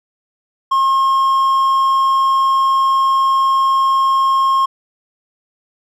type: tone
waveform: triangle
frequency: 1074 Hz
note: C6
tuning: 45 cents sharp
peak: -9 dBFS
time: 0.71-4.66 s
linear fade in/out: 10 ms
effects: none